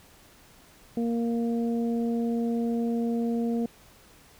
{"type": "harmonic tone", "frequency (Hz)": 233.1, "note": "A#3", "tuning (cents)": 0, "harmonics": [1, 2, 3], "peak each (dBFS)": [-25, -32, -40], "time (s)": [0.97, 3.66], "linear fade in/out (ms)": 2, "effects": ["pink hiss -55 dBFS RMS until 4.39 s"]}